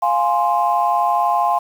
sine chord, F minor, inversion none, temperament equal, 698.5 / 830.6 / 1046.5 Hz, F5 / Ab5 / C6, 0 / 0 / 0 cents, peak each -18 dBFS, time 0.02-1.59 s, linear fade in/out 10 ms, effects tanh soft clip ceiling -5 dBFS + 7-bit

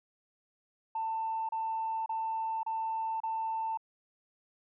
sine tone bursts, 892 Hz, A5, 23 cents sharp, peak -30 dBFS, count 5, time 0.95-3.774 s, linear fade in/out 5 ms, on 540 ms, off 31 ms, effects tanh soft clip ceiling -26 dBFS

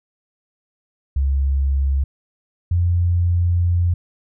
sine tone pair in turn, 68.5 / 87.3 Hz, C#2 / F2, -20 / 0 cents, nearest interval major third, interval 420 cents, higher second, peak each -15 / -14 dBFS, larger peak second, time 1.16-2.04 / 2.71-3.94 s, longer second, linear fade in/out 5 ms, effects none

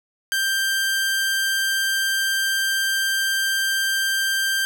sawtooth tone, 1577 Hz, G6, 10 cents sharp, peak -16 dBFS, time 0.32-4.65 s, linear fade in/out 0 ms, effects none

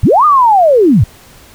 sine linear two-way sweep, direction up then down, 51.5 to 1246 to 77.9 Hz, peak -4 dBFS, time 0.03-1.04 s, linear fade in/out 5 ms, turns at 0.25 s, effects pink hiss -40 dBFS RMS until 1.54 s

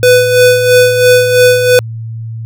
square tone with tremolo, 497.9 Hz, B4, 14 cents sharp, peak -3 dBFS, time 0.03-1.79 s, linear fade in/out 0 ms, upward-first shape sine, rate 3 Hz, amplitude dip 55%, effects added 113 Hz sine -19 dBFS peak until 2.45 s

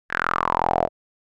sawtooth tone with band-pass filter sweep, 42.7 Hz, F1, 38 cents flat, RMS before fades -22 dBFS, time 0.09-0.89 s, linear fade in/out 50 ms, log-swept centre 1700 to 630 Hz, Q 5.9, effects none

